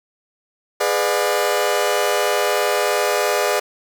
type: chord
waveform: sawtooth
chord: G# diminished seventh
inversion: none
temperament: just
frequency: 415.3 / 498.4 / 598 / 717.6 Hz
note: G#4 / B4 / D5 / F5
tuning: 0 / +16 / +31 / +47 cents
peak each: -18 / -19 / -17 / -21 dBFS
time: 0.8-3.6 s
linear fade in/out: 10 ms
effects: none